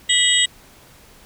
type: tone cluster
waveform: sine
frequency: 1974 / 2915 / 3241 / 3757 / 7950 Hz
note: B6 / F#7 / G#7 / A#7 / B8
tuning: -1 / -26 / -43 / +13 / +10 cents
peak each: -20 dBFS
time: 0.09-0.46 s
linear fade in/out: 10 ms
effects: pink hiss -48 dBFS RMS until 1.25 s